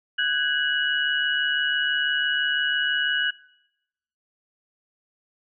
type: tone cluster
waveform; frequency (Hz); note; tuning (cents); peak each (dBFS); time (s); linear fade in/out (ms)
sine; 1498 / 1644 / 2923; F#6 / G#6 / F#7; +21 / -18 / -22; -25; 0.18-3.31; 10
effects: noise-tail reverb RT60 0.9 s tail -23 dB re dry